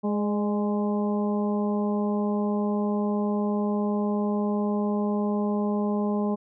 harmonic tone with a mistuned harmonic, 207.7 Hz, G#3, in tune, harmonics 1 / 2 / 3 / 4 / 5, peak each -24 / -30 / -34 / -36 / -38 dBFS, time 0.03-6.36 s, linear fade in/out 20 ms, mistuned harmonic 3, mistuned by -34 cents, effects none

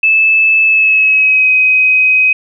sine tone with pitch glide, 2619 to 2522 Hz, E7 to D#7, -12 to +23 cents, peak -6 dBFS, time 0.03-2.33 s, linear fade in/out 5 ms, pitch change -65 cents, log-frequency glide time 0.63-1.51 s, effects none

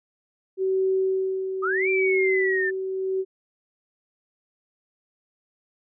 sine tone with tremolo, 380 Hz, F#4, 46 cents sharp, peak -19 dBFS, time 0.57-3.25 s, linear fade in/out 50 ms, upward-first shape sine, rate 0.77 Hz, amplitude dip 55%
sine linear two-way sweep, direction up then down, 1182 to 2373 to 1764 Hz, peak -23 dBFS, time 1.62-2.71 s, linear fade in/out 20 ms, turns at 1.89 s
effects none

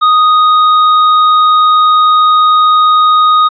sine tone with tanh clipping, 1244.5 Hz, D#6, in tune, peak -6 dBFS, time 0.01-3.49 s, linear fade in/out 20 ms, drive 10 dB, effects resampled to 11025 Hz

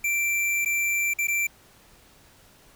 square tone with dropouts, 2349 Hz, D7, in tune, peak -23 dBFS, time 0.04-1.47 s, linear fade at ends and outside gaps 5 ms, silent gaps 0.649-0.658 / 1.137-1.186 / 1.272-1.282 s, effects pink hiss -55 dBFS RMS until 2.75 s

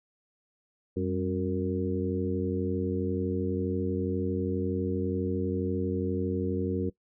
harmonic tone with a mistuned harmonic, 92.3 Hz, F#2, 4 cents flat, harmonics 1 / 2 / 3 / 4 / 5, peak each -33 / -33 / -33 / -33 / -33 dBFS, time 0.96-6.9 s, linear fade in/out 10 ms, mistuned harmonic 2, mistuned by +94 cents, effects noise-tail reverb RT60 0.1 s tail -20 dB re dry

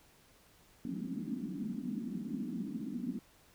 white band-pass noise, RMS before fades -39 dBFS, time 0.85-3.19 s, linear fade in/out 2 ms, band 180 to 280 Hz, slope 48 dB/octave, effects pink hiss -64 dBFS RMS until 3.54 s

